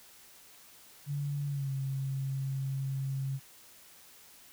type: tone with pitch glide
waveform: sine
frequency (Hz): 143.2 to 135.16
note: D3 to C#3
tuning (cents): -43 to -43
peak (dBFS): -31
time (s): 1.06-3.4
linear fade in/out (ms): 50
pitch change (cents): -100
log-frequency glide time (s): 1.48-1.71
effects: white hiss -56 dBFS RMS until 4.52 s